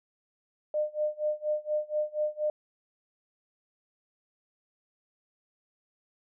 sine tone with tremolo, 605 Hz, D#5, 49 cents flat, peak -24 dBFS, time 0.74-2.5 s, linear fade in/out 2 ms, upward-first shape sine, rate 4.2 Hz, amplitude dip 95%, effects none

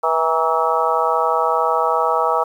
harmonic tone with a mistuned harmonic, 162.4 Hz, E3, 26 cents flat, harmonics 3 / 4 / 5 / 6 / 7 / 8, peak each -22 / -22 / -22 / -22 / -22 / -22 dBFS, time 0.03-2.44 s, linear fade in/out 10 ms, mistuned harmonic 6, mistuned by -57 cents, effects 8-bit

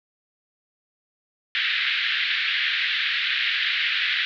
pink band-pass noise, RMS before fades -24 dBFS, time 1.55-4.25 s, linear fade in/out 0 ms, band 1600 to 3900 Hz, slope 48 dB/octave, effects none

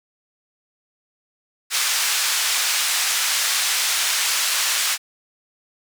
white band-pass noise, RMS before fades -21 dBFS, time 1.7-4.98 s, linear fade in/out 50 ms, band 1200 to 7800 Hz, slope 12 dB/octave, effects none

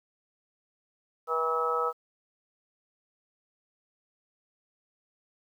harmonic tone, 161.6 Hz, E3, 34 cents flat, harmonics 3 / 4 / 5 / 6 / 7 / 8, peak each -30 / -39 / -37 / -37 / -39 / -28 dBFS, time 1.27-1.93 s, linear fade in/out 50 ms, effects 10-bit

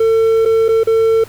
triangle tone with dropouts, 450 Hz, A4, 39 cents sharp, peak -7 dBFS, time 0-1.24 s, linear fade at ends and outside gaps 5 ms, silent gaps 0.452-0.457 / 0.683-0.688 / 0.835-0.871 s, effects added 104 Hz sine -38 dBFS peak until 1.28 s + pink hiss -40 dBFS RMS until 1.28 s

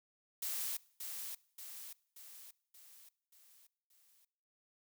blue noise with echo, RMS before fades -39 dBFS, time 0.42-0.77 s, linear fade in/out 5 ms, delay 580 ms, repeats 6, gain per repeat -5 dB, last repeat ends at 4.25 s, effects noise-tail reverb RT60 0.8 s tail -23 dB re dry

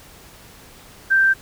sine tone, 1568 Hz, G6, in tune, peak -12 dBFS, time 1.1-1.34 s, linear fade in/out 20 ms, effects pink hiss -45 dBFS RMS until 1.41 s

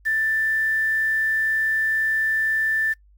sine tone with quantisation, 1769 Hz, A6, 9 cents sharp, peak -19 dBFS, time 0.05-2.94 s, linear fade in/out 20 ms, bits 7, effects noise-tail reverb RT60 0.1 s tail -23 dB re dry + added 50 Hz sine -51 dBFS peak until 3.17 s

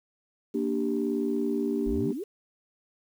sine chord, G minor, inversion first, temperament equal, 233.1 / 293.7 / 392 Hz, Bb3 / D4 / G4, 0 / 0 / 0 cents, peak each -29 dBFS, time 0.54-2.13 s, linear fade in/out 10 ms
sine exponential sweep, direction up, 40.05 to 453.4 Hz, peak -31 dBFS, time 1.86-2.24 s, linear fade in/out 10 ms
effects tanh soft clip ceiling -16 dBFS + 9-bit

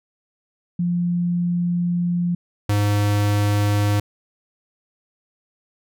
sine / square tone pair in turn, 174.61 / 103.02 Hz, F3 / G#2, 0 / -13 cents, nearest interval major sixth, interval 913 cents, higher first, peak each -18 / -17 dBFS, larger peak second, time 0.79-2.35 / 2.69-4 s, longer first, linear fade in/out 5 ms, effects none

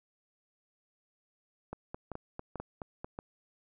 clicks, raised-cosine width 1 ms, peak -25 dBFS, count 10, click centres 1.73 / 1.945 / 2.117 / 2.154 / 2.394 / 2.557 / 2.6 / 2.818 / 3.045 / 3.189 s, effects none

